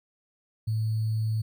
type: tone with sample-and-hold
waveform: sine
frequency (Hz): 110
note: A2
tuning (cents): 0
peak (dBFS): -24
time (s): 0.67-1.42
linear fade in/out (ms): 10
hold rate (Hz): 4410
effects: none